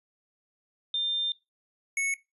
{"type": "tone pair in turn", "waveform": ["sine", "square"], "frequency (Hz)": [3600, 2206], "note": ["A7", "C#7"], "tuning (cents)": [39, -9], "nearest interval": "minor sixth", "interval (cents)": 848, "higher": "first", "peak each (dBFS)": [-26, -26], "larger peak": "neither", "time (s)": [[0.94, 1.32], [1.97, 2.14]], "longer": "first", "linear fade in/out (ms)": 2, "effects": ["noise-tail reverb RT60 0.2 s tail -18 dB re dry", "resampled to 32000 Hz"]}